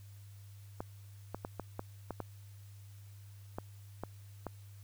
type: clicks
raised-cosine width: 1 ms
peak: -24 dBFS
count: 10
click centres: 0.805 / 1.346 / 1.449 / 1.597 / 1.794 / 2.107 / 2.203 / 3.585 / 4.036 / 4.467 s
effects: added 100 Hz sine -50 dBFS peak until 4.83 s + white hiss -65 dBFS RMS until 4.83 s